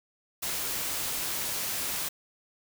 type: noise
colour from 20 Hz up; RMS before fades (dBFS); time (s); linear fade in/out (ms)
white; -32; 0.42-2.09; 10
effects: none